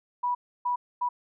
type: tone bursts at uneven times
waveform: sine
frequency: 979 Hz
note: B5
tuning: 15 cents flat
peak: -24 dBFS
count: 3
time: 0.23-0.35 / 0.65-0.76 / 1.01-1.09 s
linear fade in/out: 10 ms
effects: none